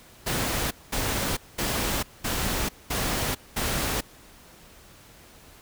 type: noise bursts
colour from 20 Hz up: pink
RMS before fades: -27 dBFS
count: 6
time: 0.26-4.01 s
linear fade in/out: 10 ms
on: 450 ms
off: 210 ms
effects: pink hiss -51 dBFS RMS until 5.61 s